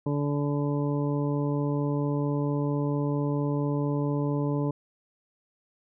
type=harmonic tone; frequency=144.4 Hz; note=D3; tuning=29 cents flat; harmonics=1 / 2 / 3 / 4 / 6 / 7; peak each=-27 / -29 / -33 / -37 / -41 / -41 dBFS; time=0.06-4.71 s; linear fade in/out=5 ms; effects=none